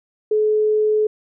sine tone, 427.9 Hz, A4, 48 cents flat, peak -14 dBFS, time 0.31-1.07 s, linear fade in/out 5 ms, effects none

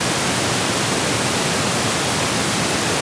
pink high-pass noise, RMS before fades -19 dBFS, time 0-3.01 s, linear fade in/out 10 ms, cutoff 110 Hz, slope 24 dB/octave, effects resampled to 22050 Hz

